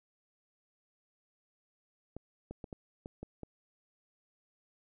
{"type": "clicks", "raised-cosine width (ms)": 2, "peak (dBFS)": -29, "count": 7, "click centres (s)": [2.166, 2.51, 2.642, 2.728, 3.059, 3.23, 3.433], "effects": []}